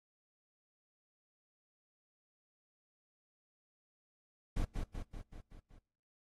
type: noise with echo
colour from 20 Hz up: brown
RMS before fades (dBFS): -33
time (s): 4.56-4.65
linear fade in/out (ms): 10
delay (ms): 190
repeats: 6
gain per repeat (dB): -4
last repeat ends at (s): 5.79
effects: noise-tail reverb RT60 0.8 s tail -26 dB re dry + AAC 32 kbps